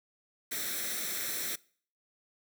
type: noise with comb filter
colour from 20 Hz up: white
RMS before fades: -35 dBFS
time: 0.51-1.56 s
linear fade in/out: 10 ms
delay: 0.52 ms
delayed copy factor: +0.7
effects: noise-tail reverb RT60 0.5 s tail -23 dB re dry + high-pass 200 Hz 12 dB/octave